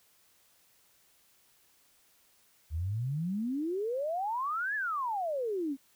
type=exponential two-way sweep; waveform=sine; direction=up then down; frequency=73.5 to 1760 to 259.1 Hz; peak=-30 dBFS; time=2.7-5.77 s; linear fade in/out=50 ms; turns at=4.75 s; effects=white hiss -66 dBFS RMS until 5.95 s